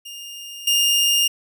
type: tone with level steps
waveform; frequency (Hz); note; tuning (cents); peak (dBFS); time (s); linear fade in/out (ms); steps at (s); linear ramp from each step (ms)
sawtooth; 2821; F7; +17; -30 / -12; 0.05-1.28; 10; 0.67; 5
effects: none